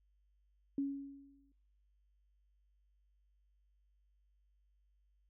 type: tone with exponential decay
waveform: sine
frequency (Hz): 277.9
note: C#4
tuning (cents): +4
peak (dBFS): -31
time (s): 0.78-1.52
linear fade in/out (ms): 2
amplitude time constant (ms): 160
effects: noise-tail reverb RT60 0.7 s tail -25 dB re dry + added 50 Hz sine -70 dBFS peak until 5.29 s